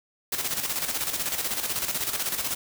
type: noise with tremolo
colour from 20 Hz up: white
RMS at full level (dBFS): -27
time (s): 0.32-2.55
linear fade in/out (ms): 5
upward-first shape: square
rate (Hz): 16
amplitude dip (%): 55
effects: none